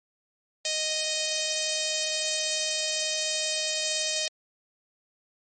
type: tone with notch filter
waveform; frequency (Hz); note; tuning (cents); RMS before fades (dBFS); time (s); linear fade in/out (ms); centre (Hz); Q
5% pulse; 622.3; D#5; 0; -28; 0.65-4.28; 2; 1300; 0.67
effects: MP3 32 kbps